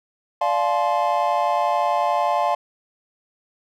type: chord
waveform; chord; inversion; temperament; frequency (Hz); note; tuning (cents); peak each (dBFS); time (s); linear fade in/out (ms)
triangle; D minor seventh; none; equal with one note detuned; 587.3 / 698.5 / 860.4 / 1046.5; D5 / F5 / A5 / C6; 0 / 0 / -39 / 0; -23 / -20 / -21 / -23; 0.41-2.55; 5
effects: none